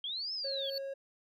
sine linear two-way sweep, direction up then down, 3167 to 5300 to 3167 Hz, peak -35 dBFS, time 0.04-0.7 s, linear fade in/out 2 ms, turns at 0.33 s
triangle tone, 546 Hz, C#5, 26 cents flat, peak -35 dBFS, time 0.44-0.94 s, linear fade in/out 10 ms
triangle tone with exponential growth, 4453 Hz, C#8, 7 cents sharp, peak -32 dBFS, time 0.48-0.78 s, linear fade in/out 1 ms, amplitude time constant 64 ms
effects none

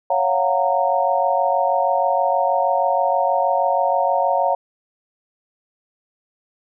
sine chord, Gb major seventh, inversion second, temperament just, 555 / 693.7 / 740 / 925 Hz, Db5 / F5 / Gb5 / Bb5, +2 / -12 / 0 / -14 cents, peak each -21 dBFS, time 0.1-4.55 s, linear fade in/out 5 ms, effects none

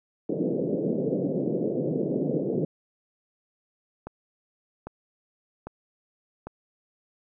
white band-pass noise, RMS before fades -27 dBFS, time 0.29-2.65 s, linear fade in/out 2 ms, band 140 to 520 Hz, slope 48 dB/octave
click train, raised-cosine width 1 ms, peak -22 dBFS, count 4, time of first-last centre 4.07-6.47 s, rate 1.25 Hz
effects none

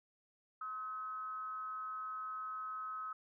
sine tone with frequency modulation, 1277 Hz, D#6, 45 cents sharp, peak -40 dBFS, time 0.61-3.13 s, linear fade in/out 5 ms, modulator 229 Hz, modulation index 0.34, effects none

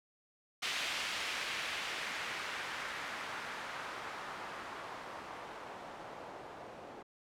blue noise with low-pass filter sweep, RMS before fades -42 dBFS, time 0.62-7.03 s, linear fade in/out 10 ms, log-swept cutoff 2900 to 620 Hz, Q 1.1, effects none

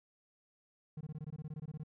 triangle tone bursts, 152.9 Hz, D#3, 30 cents flat, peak -38 dBFS, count 15, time 0.97-1.835 s, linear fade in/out 5 ms, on 39 ms, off 20 ms, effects none

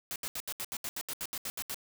white noise bursts, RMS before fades -37 dBFS, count 14, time 0.11-1.744 s, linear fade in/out 0 ms, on 48 ms, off 74 ms, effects none

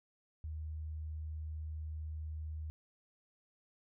sine tone, 77.78 Hz, D#2, in tune, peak -39 dBFS, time 0.44-2.7 s, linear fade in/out 0 ms, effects none

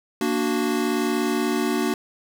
square chord, Bb augmented, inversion none, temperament equal, 233.1 / 293.7 / 370 Hz, Bb3 / D4 / F#4, 0 / 0 / 0 cents, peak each -26 dBFS, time 0.21-1.94 s, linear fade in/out 2 ms, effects none

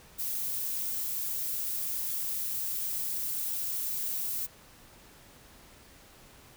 violet noise, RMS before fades -33 dBFS, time 0.18-4.47 s, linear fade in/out 20 ms, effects pink hiss -55 dBFS RMS until 6.56 s

